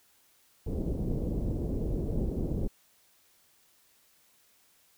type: low-pass noise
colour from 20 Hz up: pink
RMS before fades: -31 dBFS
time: 0.66-2.68 s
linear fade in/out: 10 ms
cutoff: 460 Hz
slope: 24 dB/octave
effects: white hiss -65 dBFS RMS until 4.97 s